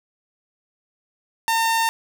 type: tone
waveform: sawtooth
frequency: 908 Hz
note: A#5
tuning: 46 cents flat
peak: -14 dBFS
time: 1.48-1.89 s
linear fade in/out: 0 ms
effects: none